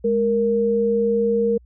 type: tone pair together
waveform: sine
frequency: 207.7 / 466.2 Hz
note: G#3 / A#4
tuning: 0 / 0 cents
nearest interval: octave + major second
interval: 1400 cents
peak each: -23 / -17 dBFS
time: 0.04-1.58 s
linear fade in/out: 10 ms
effects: added 60 Hz sine -47 dBFS peak until 1.65 s